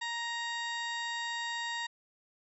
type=harmonic tone; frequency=936 Hz; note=A#5; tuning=7 cents sharp; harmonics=1 / 2 / 3 / 4 / 5 / 6 / 7 / 8; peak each=-39 / -37 / -46 / -41 / -48 / -56 / -57 / -48 dBFS; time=0.01-1.87 s; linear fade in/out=10 ms; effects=none